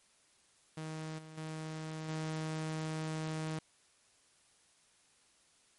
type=tone with level steps; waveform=sawtooth; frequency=157.5 Hz; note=D#3; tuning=21 cents sharp; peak=-36 / -45 / -36 / -32 dBFS; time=0.77-3.59 s; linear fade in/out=5 ms; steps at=1.18 / 1.37 / 2.08 s; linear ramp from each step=10 ms; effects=white hiss -68 dBFS RMS until 5.78 s + MP3 48 kbps